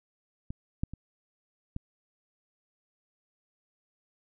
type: clicks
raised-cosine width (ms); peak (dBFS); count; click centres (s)
5; -24 / -16 / -28 / -22; 4; 0.505 / 0.835 / 0.936 / 1.764
effects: none